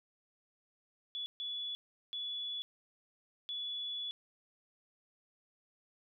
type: tone bursts at uneven times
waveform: sine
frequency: 3421 Hz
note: A7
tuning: 49 cents flat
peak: -37 dBFS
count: 4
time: 1.15-1.26 / 1.4-1.75 / 2.13-2.62 / 3.49-4.11 s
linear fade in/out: 0 ms
effects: none